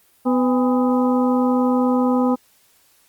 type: harmonic tone with a mistuned harmonic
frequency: 251.1 Hz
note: B3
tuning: 29 cents sharp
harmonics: 1 / 2 / 3 / 4 / 5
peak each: -16 / -22 / -26 / -28 / -30 dBFS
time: 0.25-2.36 s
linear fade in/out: 20 ms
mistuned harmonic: 3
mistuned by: +120 cents
effects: white hiss -57 dBFS RMS until 3.08 s + Opus 32 kbps